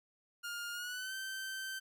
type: tone with pitch glide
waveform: sawtooth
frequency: 1413 to 1549.8 Hz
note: F6 to G6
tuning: +20 to -20 cents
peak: -36 dBFS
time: 0.43-1.8 s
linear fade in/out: 20 ms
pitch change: +160 cents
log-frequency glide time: 0.72-1.14 s
effects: none